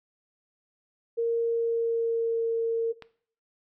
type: tone with pitch glide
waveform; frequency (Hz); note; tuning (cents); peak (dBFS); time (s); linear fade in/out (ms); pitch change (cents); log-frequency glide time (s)
sine; 463.6 to 457.5; A#4 to A#4; -10 to -32; -23; 1.17-2.93; 20; -22; 1.4-2.49
type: click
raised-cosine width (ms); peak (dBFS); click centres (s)
0.3; -25; 3.023
effects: noise-tail reverb RT60 0.5 s tail -18 dB re dry